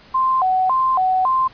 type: tone with vibrato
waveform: sine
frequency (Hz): 884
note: A5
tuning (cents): +8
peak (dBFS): -14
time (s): 0.14-1.48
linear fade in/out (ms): 10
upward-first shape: square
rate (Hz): 1.8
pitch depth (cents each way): 290
effects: pink hiss -46 dBFS RMS until 1.53 s + resampled to 11025 Hz